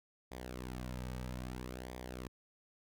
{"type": "tone with flanger", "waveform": "sawtooth", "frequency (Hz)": 62.6, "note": "B1", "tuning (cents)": 24, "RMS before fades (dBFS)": -44, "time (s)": [0.31, 2.28], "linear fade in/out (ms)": 10, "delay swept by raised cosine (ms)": [0.71, 2.91], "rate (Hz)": 0.61, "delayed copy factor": -0.65, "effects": []}